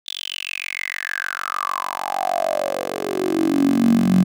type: tone with high-pass filter sweep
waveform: 10% pulse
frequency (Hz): 46.57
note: F#1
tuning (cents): +12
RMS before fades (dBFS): -21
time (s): 0.06-4.24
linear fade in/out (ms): 20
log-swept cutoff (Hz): 3600 to 180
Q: 9.1
effects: none